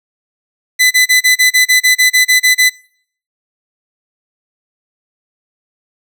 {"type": "tone bursts", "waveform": "sawtooth", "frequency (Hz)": 2006, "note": "B6", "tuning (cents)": 26, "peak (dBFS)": -3, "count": 13, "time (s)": [0.79, 2.698], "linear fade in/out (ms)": 20, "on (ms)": 120, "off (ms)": 29, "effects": ["noise-tail reverb RT60 0.6 s tail -25 dB re dry"]}